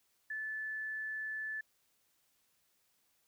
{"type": "tone", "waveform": "sine", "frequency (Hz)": 1742, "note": "A6", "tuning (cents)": -18, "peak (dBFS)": -37, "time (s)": [0.3, 1.61], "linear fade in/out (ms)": 5, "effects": ["white hiss -75 dBFS RMS until 3.27 s"]}